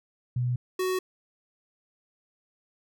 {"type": "tone pair in turn", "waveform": ["sine", "square"], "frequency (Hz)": [123.47, 371.4], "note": ["B2", "F#4"], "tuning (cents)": [0, 7], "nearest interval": "octave + perfect fifth", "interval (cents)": 1907, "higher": "second", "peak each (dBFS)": [-24, -26], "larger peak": "first", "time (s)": [[0.36, 0.56], [0.79, 0.99]], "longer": "neither", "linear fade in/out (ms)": 5, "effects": []}